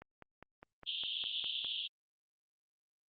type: click train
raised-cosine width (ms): 0.5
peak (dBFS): -35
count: 9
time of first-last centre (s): 0.02-1.646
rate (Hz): 4.92
type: band-pass noise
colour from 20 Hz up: white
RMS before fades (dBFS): -39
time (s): 0.86-1.88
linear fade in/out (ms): 20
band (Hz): 2900 to 3600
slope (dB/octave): 96
effects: Opus 48 kbps